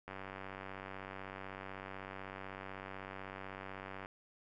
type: click train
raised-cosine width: 0.5 ms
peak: -30 dBFS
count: 383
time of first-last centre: 0.08-4.059 s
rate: 96 Hz
effects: none